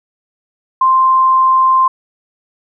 sine tone, 1046.5 Hz, C6, in tune, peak -7 dBFS, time 0.81-1.88 s, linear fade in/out 5 ms, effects none

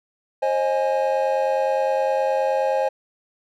triangle chord, Ab major, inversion first, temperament equal with one note detuned, 532.7 / 622.3 / 830.6 Hz, C5 / Eb5 / Ab5, +31 / 0 / 0 cents, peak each -19 / -23 / -22 dBFS, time 0.42-2.89 s, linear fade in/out 10 ms, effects none

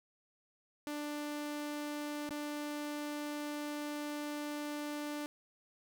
sawtooth tone with dropouts, 295.2 Hz, D4, 9 cents sharp, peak -34 dBFS, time 0.87-5.26 s, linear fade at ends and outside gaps 0 ms, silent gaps 2.291-2.308 s, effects none

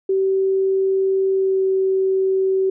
sine tone with pitch glide, 384.4 to 381.7 Hz, G4 to G4, -34 to -46 cents, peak -15 dBFS, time 0.09-2.7 s, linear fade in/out 5 ms, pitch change -12 cents, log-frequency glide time 1.32-1.63 s, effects none

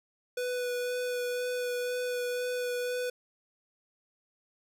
square tone with vibrato, 493.9 Hz, B4, in tune, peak -31 dBFS, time 0.37-3.1 s, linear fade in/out 5 ms, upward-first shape sine, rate 2 Hz, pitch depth 11 cents each way, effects none

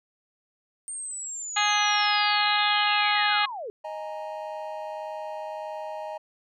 sine linear sweep, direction down, 8780 to 392 Hz, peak -32 dBFS, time 0.88-3.7 s, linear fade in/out 0 ms
harmonic tone, 415.3 Hz, G#4, in tune, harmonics 2 / 3 / 4 / 5 / 6 / 7 / 8 / 9 / 10, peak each -26 / -28 / -29 / -30 / -31 / -31 / -32 / -33 / -33 dBFS, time 1.56-3.46 s, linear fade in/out 10 ms
triangle chord, D# suspended fourth, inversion none, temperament equal, 622.3 / 830.6 / 932.3 Hz, D#5 / G#5 / A#5, 0 / 0 / 0 cents, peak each -33 / -36 / -37 dBFS, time 3.84-6.18 s, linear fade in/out 10 ms
effects none

